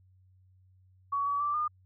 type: tone with pitch steps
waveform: sine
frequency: 1126 / 1139 / 1169 / 1214 Hz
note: C#6 / C#6 / D6 / D#6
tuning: +27 / +47 / -8 / -43 cents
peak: -27 dBFS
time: 1.12-1.68 s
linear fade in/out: 10 ms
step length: 140 ms
effects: added 93 Hz sine -59 dBFS peak until 1.85 s